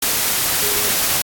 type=tone in noise; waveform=sine; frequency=415.3 Hz; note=G#4; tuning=in tune; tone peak=-29 dBFS; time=0.62-0.89 s; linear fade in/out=5 ms; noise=white; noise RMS=-18 dBFS; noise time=0.02-1.22 s; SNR=-14 dB; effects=AAC 64 kbps